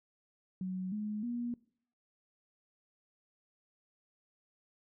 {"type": "tone with pitch steps", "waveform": "sine", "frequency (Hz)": [185.8, 211, 239.6], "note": ["F#3", "G#3", "A#3"], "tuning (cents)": [7, 28, 48], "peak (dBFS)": -34, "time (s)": [0.61, 1.54], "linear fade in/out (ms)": 2, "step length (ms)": 310, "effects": ["noise-tail reverb RT60 0.6 s tail -22 dB re dry"]}